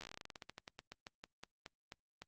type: slowing click train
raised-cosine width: 0.2 ms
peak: -30 dBFS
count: 25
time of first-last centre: 0.01-2.22 s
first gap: 12 ms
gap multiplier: 1.15
effects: Opus 48 kbps

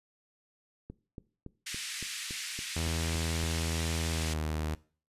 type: click train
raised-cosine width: 3 ms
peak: -29 dBFS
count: 10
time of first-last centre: 0.9-3.435 s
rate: 3.55 Hz
type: band-pass noise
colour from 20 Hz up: pink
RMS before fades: -39 dBFS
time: 1.66-4.34 s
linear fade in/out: 10 ms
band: 1900 to 10000 Hz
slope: 24 dB/octave
type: tone with pitch glide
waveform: sawtooth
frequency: 81.8 to 77.43 Hz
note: E2 to D#2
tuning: -13 to -8 cents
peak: -27 dBFS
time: 2.76-4.75 s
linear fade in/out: 5 ms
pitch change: -95 cents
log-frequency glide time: 4.1-4.4 s
effects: noise-tail reverb RT60 0.4 s tail -20 dB re dry + resampled to 32000 Hz

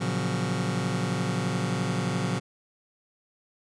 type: chord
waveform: sawtooth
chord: Gb major seventh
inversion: first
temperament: just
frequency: 115.62 / 138.75 / 173.43 / 185 Hz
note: Bb2 / Db3 / F3 / Gb3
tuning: -14 / +2 / -12 / 0 cents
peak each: -27 dBFS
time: 0-2.4 s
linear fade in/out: 20 ms
effects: resampled to 22050 Hz

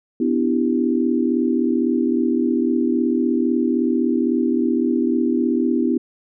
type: chord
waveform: sine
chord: E minor seventh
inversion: second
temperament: equal with one note detuned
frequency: 250 / 293.7 / 329.6 / 392 Hz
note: B3 / D4 / E4 / G4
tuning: +21 / 0 / 0 / 0 cents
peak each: -19 / -24 / -21 / -25 dBFS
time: 0.2-5.98 s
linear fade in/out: 5 ms
effects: none

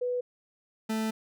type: tone pair in turn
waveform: sine / 40% pulse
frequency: 493.9 / 220 Hz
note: B4 / A3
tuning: 0 / 0 cents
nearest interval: octave + major second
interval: 1400 cents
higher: first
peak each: -27 dBFS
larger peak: neither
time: 0.01-0.21 / 0.89-1.11 s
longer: second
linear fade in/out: 10 ms
effects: none

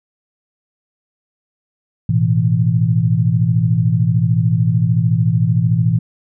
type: chord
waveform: sine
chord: A suspended second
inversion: none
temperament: equal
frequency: 110 / 123.47 / 164.81 Hz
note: A2 / B2 / E3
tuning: 0 / 0 / 0 cents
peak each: -16 dBFS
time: 2.09-5.99 s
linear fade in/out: 5 ms
effects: none

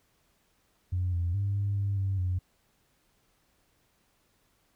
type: tone with pitch steps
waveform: sine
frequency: 90.6 / 86.7 / 99.9 / 100.7 / 99.8 / 97 / 91 Hz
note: F#2 / F2 / G2 / G2 / G2 / G2 / F#2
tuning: -36 / -12 / +33 / +47 / +32 / -18 / -28 cents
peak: -25 dBFS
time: 0.92-2.39 s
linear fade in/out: 10 ms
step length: 210 ms
effects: tanh soft clip ceiling -22 dBFS + pink hiss -70 dBFS RMS until 4.75 s

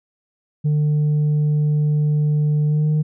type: tone with pitch glide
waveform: sine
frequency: 150 to 153.06 Hz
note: D3 to D#3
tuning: +37 to -28 cents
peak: -12 dBFS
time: 0.64-3.03 s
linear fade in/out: 20 ms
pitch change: +35 cents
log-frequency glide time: 2.67-2.89 s
effects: tanh soft clip ceiling -14 dBFS

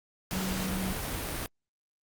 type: tone in noise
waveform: sine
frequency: 188.1 Hz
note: F#3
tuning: 29 cents sharp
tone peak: -32 dBFS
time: 0.33-0.93 s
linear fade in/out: 0 ms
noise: pink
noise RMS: -34 dBFS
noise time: 0.31-1.46 s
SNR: -1 dB
effects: Opus 48 kbps

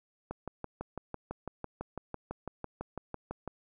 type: click train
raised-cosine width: 1 ms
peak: -23 dBFS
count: 20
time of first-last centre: 0.31-3.477 s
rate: 6 Hz
effects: none

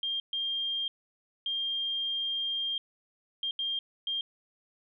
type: tone bursts at uneven times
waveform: sine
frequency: 3203 Hz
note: G7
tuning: 37 cents sharp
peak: -29 dBFS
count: 6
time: 0.03-0.2 / 0.33-0.88 / 1.46-2.78 / 3.43-3.51 / 3.59-3.79 / 4.07-4.21 s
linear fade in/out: 2 ms
effects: none

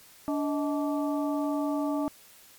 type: harmonic tone with a mistuned harmonic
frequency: 290 Hz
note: D4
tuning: 22 cents flat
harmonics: 1 / 2 / 3 / 4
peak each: -27 / -33 / -37 / -39 dBFS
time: 0.28-2.08 s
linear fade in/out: 0 ms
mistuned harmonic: 2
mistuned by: +140 cents
effects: white hiss -54 dBFS RMS until 2.58 s + MP3 96 kbps

